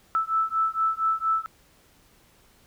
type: beating tone pair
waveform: sine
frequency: 1314 / 1318.3 Hz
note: E6 / E6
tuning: -6 / 0 cents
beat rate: 4.3 Hz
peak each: -25 dBFS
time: 0.15-1.46 s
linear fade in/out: 0 ms
effects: pink hiss -59 dBFS RMS until 2.66 s